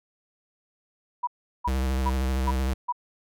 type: tone bursts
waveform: sine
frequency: 975 Hz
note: B5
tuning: 23 cents flat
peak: -23 dBFS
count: 5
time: 1.23-2.925 s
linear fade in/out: 10 ms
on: 43 ms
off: 370 ms
type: tone with vibrato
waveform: square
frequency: 65.41 Hz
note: C2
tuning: in tune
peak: -24 dBFS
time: 1.67-2.74 s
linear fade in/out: 10 ms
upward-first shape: square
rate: 13 Hz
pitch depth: 33 cents each way
effects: none